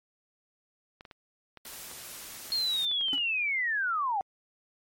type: clicks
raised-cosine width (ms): 0.3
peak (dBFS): -30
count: 11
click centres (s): 1.009 / 1.052 / 1.112 / 1.573 / 1.735 / 1.914 / 2.503 / 2.914 / 3.011 / 3.084 / 3.18
type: noise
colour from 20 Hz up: white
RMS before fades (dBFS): -43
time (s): 1.65-2.85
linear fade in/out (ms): 2
type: linear sweep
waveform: sine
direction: down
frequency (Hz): 4300 to 745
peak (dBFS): -26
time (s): 2.52-4.21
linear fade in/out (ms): 0
type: tone with exponential decay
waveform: square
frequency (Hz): 277.2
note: C#4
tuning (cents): 0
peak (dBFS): -32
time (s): 3.13-3.21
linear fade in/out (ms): 1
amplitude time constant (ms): 17
effects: MP3 64 kbps